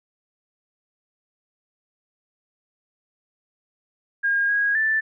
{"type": "tone with pitch steps", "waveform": "sine", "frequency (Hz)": [1621, 1645, 1763], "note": ["G#6", "G#6", "A6"], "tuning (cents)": [-42, -17, 3], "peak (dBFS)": -18, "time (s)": [4.23, 5.01], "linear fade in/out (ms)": 20, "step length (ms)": 260, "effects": []}